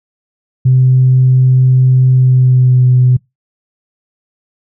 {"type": "tone with pitch glide", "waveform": "sine", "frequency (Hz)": [128.9, 126.25], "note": ["C3", "B2"], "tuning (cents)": [-26, 39], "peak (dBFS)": -4, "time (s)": [0.65, 3.17], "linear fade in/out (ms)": 10, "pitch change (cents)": -35, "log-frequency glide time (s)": [2.17, 2.86], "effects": ["noise-tail reverb RT60 0.2 s tail -25 dB re dry", "tanh soft clip ceiling 0 dBFS"]}